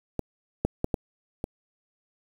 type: clicks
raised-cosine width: 2 ms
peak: -14 / -9 / -11 / -11 / -16 dBFS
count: 5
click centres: 0.193 / 0.65 / 0.844 / 0.942 / 1.441 s
effects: 7-bit